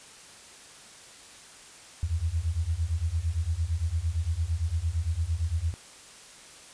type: beating tone pair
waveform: sine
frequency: 77.9 / 86.7 Hz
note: D#2 / F2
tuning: +3 / -12 cents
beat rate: 8.8 Hz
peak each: -29 / -28 dBFS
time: 2.03-5.74 s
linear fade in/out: 0 ms
effects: white hiss -49 dBFS RMS until 6.73 s + resampled to 22050 Hz